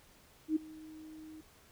sine tone with ADSR envelope, 312.7 Hz, D#4, 9 cents sharp, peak -25 dBFS, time 0.48-1.41 s, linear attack 79 ms, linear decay 12 ms, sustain -22 dB, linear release 8 ms, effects pink hiss -62 dBFS RMS until 1.71 s

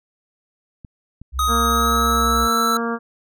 clicks, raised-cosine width 5 ms, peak -25 dBFS, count 3, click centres 0.848 / 1.216 / 1.486 s
sine tone with vibrato, 64.6 Hz, C2, 21 cents flat, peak -22 dBFS, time 1.32-2.49 s, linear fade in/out 50 ms, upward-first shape sine, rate 19 Hz, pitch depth 8 cents each way
square tone with pitch glide, 1254 to 1326.3 Hz, D#6 to E6, +13 to +10 cents, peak -18 dBFS, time 1.39-2.77 s, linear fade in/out 2 ms, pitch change +97 cents, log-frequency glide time 1.6-2.52 s
harmonic tone, 232.3 Hz, A#3, 6 cents flat, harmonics 1 / 2 / 3 / 4 / 5 / 6 / 7, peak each -24 / -26 / -32 / -33 / -28 / -30 / -34 dBFS, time 1.47-2.99 s, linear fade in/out 50 ms
effects none

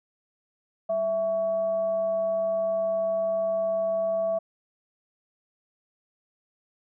sine tone with frequency modulation, 659.3 Hz, E5, in tune, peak -23 dBFS, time 0.89-4.39 s, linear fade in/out 10 ms, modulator 466 Hz, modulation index 0.21, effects none

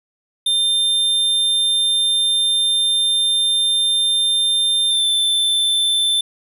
square tone with pitch glide, 3600 to 3542 Hz, A7 to A7, +39 to +11 cents, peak -15 dBFS, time 0.46-6.21 s, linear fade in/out 5 ms, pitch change -28 cents, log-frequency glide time 4.89-5.05 s, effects none

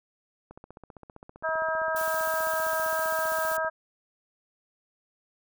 click train, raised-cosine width 1 ms, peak -31 dBFS, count 49, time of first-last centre 0.51-3.647 s, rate 15.3 Hz
harmonic tone, 320 Hz, D#4, 49 cents sharp, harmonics 2 / 3 / 4 / 5, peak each -29 / -33 / -32 / -31 dBFS, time 1.43-3.7 s, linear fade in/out 20 ms
blue noise, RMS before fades -37 dBFS, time 1.96-3.57 s, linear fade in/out 2 ms
effects none

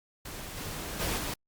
pink noise with level steps, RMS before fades -41 / -38 / -31 / -34 dBFS, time 0.25-1.34 s, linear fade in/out 5 ms, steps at 0.56 / 0.99 / 1.17 s, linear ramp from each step 20 ms, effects Opus 48 kbps

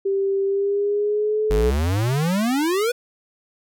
sine tone with pitch glide, 392 to 430 Hz, G4 to A4, 0 to -40 cents, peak -18 dBFS, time 0.05-1.71 s, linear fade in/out 10 ms, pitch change +160 cents, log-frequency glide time 0.45-1.42 s
square exponential sweep, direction up, 47 to 499.5 Hz, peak -19 dBFS, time 1.5-2.92 s, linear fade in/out 10 ms
effects none

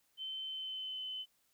sine tone with pitch glide, 3078 to 3039 Hz, G7 to F#7, -32 to +46 cents, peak -39 dBFS, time 0.17-1.26 s, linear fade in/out 50 ms, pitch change -22 cents, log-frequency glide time 0.44-1.01 s, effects white hiss -75 dBFS RMS until 1.53 s

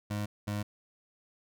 25% pulse tone pair in turn, 104 / 103.48 Hz, G#2 / G#2, +3 / -6 cents, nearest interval unison, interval 9 cents, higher first, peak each -28 dBFS, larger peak neither, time 0.1-0.26 / 0.47-0.63 s, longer neither, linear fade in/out 10 ms, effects none

